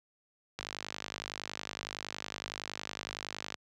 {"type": "click train", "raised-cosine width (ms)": 0.2, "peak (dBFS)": -19, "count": 151, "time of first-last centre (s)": [0.59, 3.543], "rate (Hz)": 50.8, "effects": ["high-pass 80 Hz 12 dB/octave"]}